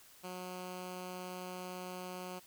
10% pulse tone, 182.2 Hz, F#3, 26 cents flat, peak -34 dBFS, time 0.23-2.4 s, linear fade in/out 20 ms, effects white hiss -60 dBFS RMS until 2.46 s

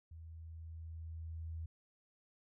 sine tone with level ramp, 81.3 Hz, E2, 23 cents flat, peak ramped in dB -49 to -40 dBFS, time 0.11-1.66 s, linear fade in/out 5 ms, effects none

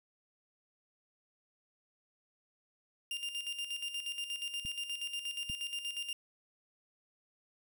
40% pulse tone with tremolo, 2800 Hz, F7, 4 cents sharp, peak -34 dBFS, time 3.11-6.13 s, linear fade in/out 2 ms, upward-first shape square, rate 8.4 Hz, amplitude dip 60%
clicks, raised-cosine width 5 ms, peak -34 / -32 dBFS, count 2, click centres 4.651 / 5.499 s
effects none

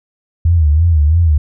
sine tone with vibrato, 79.5 Hz, D#2, 38 cents sharp, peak -7 dBFS, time 0.45-1.38 s, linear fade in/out 5 ms, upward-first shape sine, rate 3 Hz, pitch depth 140 cents each way, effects none

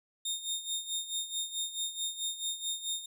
25% pulse tone with tremolo, 3667 Hz, A#7, 29 cents flat, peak -27 dBFS, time 0.25-3.06 s, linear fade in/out 5 ms, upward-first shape sine, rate 4.6 Hz, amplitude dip 75%, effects none

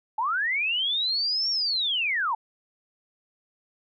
sine linear two-way sweep, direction up then down, 830.6 to 5588 to 830.6 Hz, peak -23 dBFS, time 0.18-2.35 s, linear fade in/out 5 ms, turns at 1.5 s, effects none

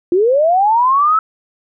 sine linear sweep, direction up, 335.7 to 1318.5 Hz, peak -9 dBFS, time 0.12-1.19 s, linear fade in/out 2 ms, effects none

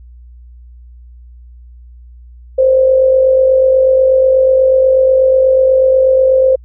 sine tone with amplitude modulation, 523.3 Hz, C5, in tune, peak -4 dBFS, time 2.58-6.56 s, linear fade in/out 10 ms, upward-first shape sine, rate 48.2 Hz, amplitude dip 45%, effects added 60 Hz sine -34 dBFS peak until 6.64 s

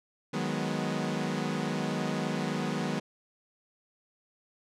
sawtooth chord, G# minor seventh, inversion second, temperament equal with one note detuned, 155.56 / 183.93 / 207.7 / 246.9 Hz, D#3 / F#3 / G#3 / B3, 0 / -10 / 0 / 0 cents, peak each -31 dBFS, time 0.33-3 s, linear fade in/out 10 ms, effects low-pass 7000 Hz 12 dB/octave

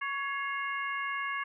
harmonic tone with a mistuned harmonic, 558 Hz, C#5, 11 cents sharp, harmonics 2 / 3 / 4 / 5, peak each -35 / -36 / -37 / -44 dBFS, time 0.01-1.44 s, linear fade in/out 10 ms, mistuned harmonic 4, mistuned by -60 cents, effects none

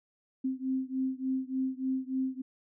sine beating tone pair, 260.6 / 264 Hz, C4 / C4, -7 / +16 cents, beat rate 3.4 Hz, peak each -32 / -33 dBFS, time 0.44-2.42 s, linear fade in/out 10 ms, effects none

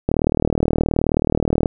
click train, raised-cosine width 2 ms, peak -3 dBFS, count 62, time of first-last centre 0.09-1.658 s, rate 38.9 Hz, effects none

